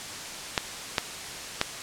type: clicks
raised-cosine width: 0.2 ms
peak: -4 dBFS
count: 3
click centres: 0.578 / 0.982 / 1.614 s
effects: white hiss -37 dBFS RMS until 1.82 s + low-pass 8000 Hz 12 dB/octave